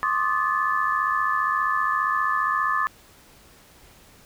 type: tone cluster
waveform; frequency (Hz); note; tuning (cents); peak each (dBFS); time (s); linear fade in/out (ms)
sine; 1062 / 1164 / 1239 / 1738; C6 / D6 / D#6 / A6; +25 / -16 / -8 / -22; -26; 0.03-2.87; 0
effects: pink hiss -52 dBFS RMS until 4.25 s